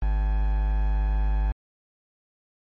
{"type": "tone with quantisation", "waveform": "triangle", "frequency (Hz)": 51.2, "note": "G#1", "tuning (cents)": -24, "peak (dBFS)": -18, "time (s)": [0.02, 1.52], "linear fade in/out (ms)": 5, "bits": 6, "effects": ["low-pass 2000 Hz 12 dB/octave", "MP3 32 kbps"]}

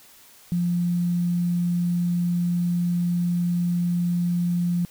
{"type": "tone with quantisation", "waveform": "sine", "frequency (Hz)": 174.61, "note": "F3", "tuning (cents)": 0, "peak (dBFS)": -20, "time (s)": [0.52, 4.85], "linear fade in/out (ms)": 0, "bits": 8, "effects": ["white hiss -51 dBFS RMS until 4.9 s"]}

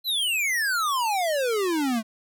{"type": "exponential sweep", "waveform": "square", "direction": "down", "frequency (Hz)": [4149, 212.8], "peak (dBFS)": -23, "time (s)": [0.04, 2.03], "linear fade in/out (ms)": 50, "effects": []}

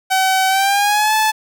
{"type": "tone with pitch glide", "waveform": "sawtooth", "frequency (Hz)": [760, 868], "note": ["F#5", "A5"], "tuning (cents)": [46, -24], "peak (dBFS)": -9, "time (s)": [0.1, 1.32], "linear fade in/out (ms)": 20, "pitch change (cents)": 230, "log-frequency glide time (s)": [0.48, 1.14], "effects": []}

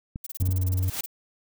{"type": "clicks", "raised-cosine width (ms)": 5, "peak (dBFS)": -20, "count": 3, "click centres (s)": [0.159, 0.424, 0.49]}
{"type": "noise bursts", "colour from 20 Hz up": "violet", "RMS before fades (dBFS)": -35, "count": 16, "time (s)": [0.24, 1.061], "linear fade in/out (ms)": 5, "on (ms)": 26, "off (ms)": 27}
{"type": "tone", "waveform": "triangle", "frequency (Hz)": 92.2, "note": "F#2", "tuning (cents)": -6, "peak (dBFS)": -20, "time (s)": [0.4, 0.9], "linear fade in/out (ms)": 5}
{"type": "noise with exponential growth", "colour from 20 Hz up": "white", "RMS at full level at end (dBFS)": -27, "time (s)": [0.73, 1.01], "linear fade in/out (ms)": 5, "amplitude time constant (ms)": 59}
{"effects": []}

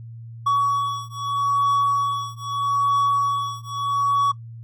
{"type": "beating tone pair", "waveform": "triangle", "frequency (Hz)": [1127, 1127.79], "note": ["C#6", "C#6"], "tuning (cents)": [28, 30], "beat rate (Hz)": 0.79, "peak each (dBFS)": -20, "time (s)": [0.46, 4.32], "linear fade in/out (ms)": 10, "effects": ["noise-tail reverb RT60 0.1 s tail -18 dB re dry", "added 115 Hz sine -35 dBFS peak until 4.63 s"]}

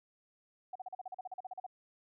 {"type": "tone bursts", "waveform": "sine", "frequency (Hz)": 746, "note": "F#5", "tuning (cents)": 14, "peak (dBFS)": -39, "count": 15, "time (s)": [0.73, 1.665], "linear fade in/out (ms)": 5, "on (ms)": 25, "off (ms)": 40, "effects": []}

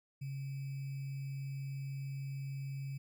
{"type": "tone with sample-and-hold", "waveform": "sine", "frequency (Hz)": 136.8, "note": "C#3", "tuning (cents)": -23, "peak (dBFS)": -38, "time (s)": [0.21, 2.98], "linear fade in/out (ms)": 10, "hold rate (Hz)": 2450, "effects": []}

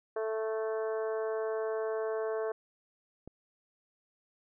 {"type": "harmonic tone", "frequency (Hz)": 220, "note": "A3", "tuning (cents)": 0, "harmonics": [2, 3, 4, 5, 6, 7, 8], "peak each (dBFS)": [-32, -37, -47, -44, -51, -48, -54], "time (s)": [0.16, 2.52], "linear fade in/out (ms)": 5}
{"type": "click", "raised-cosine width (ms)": 2, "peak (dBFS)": -32, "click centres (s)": 3.276}
{"effects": []}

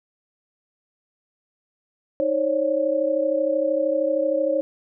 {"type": "tone cluster", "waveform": "sine", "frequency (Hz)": [313.5, 541, 574], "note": ["D#4", "C#5", "D5"], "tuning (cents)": [13, -42, -40], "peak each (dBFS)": [-27, -21, -24], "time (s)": [2.2, 4.61], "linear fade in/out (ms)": 0, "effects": []}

